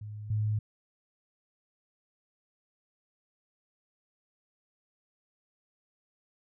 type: tone pair in turn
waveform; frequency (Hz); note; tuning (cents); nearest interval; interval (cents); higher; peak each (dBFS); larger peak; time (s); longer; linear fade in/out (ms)
sine; 105.6 / 106.77; G#2 / G#2; +29 / +48; unison; 19; second; -38 / -26; second; 0.01-0.3 / 0.3-0.59; neither; 5
effects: none